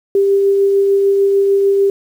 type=tone with tremolo; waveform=sine; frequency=395.8 Hz; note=G4; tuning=17 cents sharp; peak=-8 dBFS; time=0.15-1.9 s; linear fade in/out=2 ms; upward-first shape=triangle; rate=6.7 Hz; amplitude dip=25%; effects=7-bit